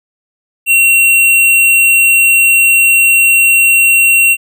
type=tone; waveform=square; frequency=2735 Hz; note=F7; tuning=37 cents flat; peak=-6 dBFS; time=0.66-4.37 s; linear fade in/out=50 ms; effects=none